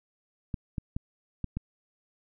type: clicks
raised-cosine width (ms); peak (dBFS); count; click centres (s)
5; -19; 5; 0.542 / 0.782 / 0.965 / 1.443 / 1.57
effects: none